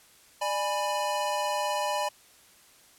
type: chord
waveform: square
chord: G# diminished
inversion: second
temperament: equal with one note detuned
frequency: 595.9 / 830.6 / 987.8 Hz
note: D5 / G#5 / B5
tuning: +25 / 0 / 0 cents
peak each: -32 dBFS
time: 0.41-2.09 s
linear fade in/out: 10 ms
effects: white hiss -57 dBFS RMS until 2.98 s + low-pass 12000 Hz 12 dB/octave